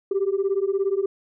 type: beating tone pair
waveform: sine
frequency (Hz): 383.4 / 400.4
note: G4 / G4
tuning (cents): -38 / +37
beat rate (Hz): 17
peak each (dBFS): -22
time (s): 0.11-1.06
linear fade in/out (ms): 5
effects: tanh soft clip ceiling -15 dBFS